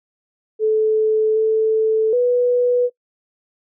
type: tone with pitch steps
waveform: sine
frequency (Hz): 434.9 / 439.3 / 490.9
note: A4 / A4 / B4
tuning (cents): -20 / -3 / -10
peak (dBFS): -13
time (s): 0.59-2.9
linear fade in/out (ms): 50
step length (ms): 770
effects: noise-tail reverb RT60 0.1 s tail -22 dB re dry